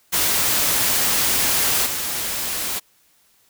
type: noise with level steps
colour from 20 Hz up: white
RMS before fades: -19 / -25 dBFS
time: 0.12-2.8 s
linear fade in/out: 20 ms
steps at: 1.85 s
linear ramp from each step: 20 ms
effects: white hiss -59 dBFS RMS until 3.49 s